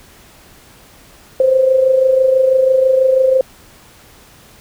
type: tone with amplitude modulation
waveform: sine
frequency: 523.3 Hz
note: C5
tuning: in tune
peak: -6 dBFS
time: 1.4-3.41 s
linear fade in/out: 2 ms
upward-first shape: sine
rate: 26.1 Hz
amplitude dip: 55%
effects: pink hiss -44 dBFS RMS until 4.6 s